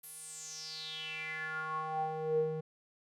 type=tone with band-pass filter sweep; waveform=square; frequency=157.2 Hz; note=D#3; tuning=18 cents sharp; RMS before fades=-38 dBFS; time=0.03-2.61 s; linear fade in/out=10 ms; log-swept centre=12000 to 340 Hz; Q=7; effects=none